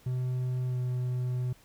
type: tone with pitch glide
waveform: triangle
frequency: 126.7 to 125.32 Hz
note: B2 to B2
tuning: +45 to +26 cents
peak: -26 dBFS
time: 0.06-1.53 s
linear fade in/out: 5 ms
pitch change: -19 cents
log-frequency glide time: 0.68-0.77 s
effects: pink hiss -60 dBFS RMS until 1.64 s